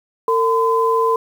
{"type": "tone pair together", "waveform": "sine", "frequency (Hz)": [453.4, 1017.8], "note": ["A#4", "C6"], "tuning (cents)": [-48, -48], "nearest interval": "octave + major second", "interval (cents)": 1400, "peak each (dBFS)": -16, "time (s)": [0.28, 1.16], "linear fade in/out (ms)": 2, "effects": ["7-bit"]}